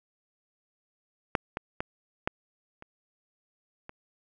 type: clicks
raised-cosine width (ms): 0.5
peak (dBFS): -8 / -16 / -15 / -11 / -29 / -26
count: 6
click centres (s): 1.352 / 1.571 / 1.805 / 2.275 / 2.824 / 3.894
effects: none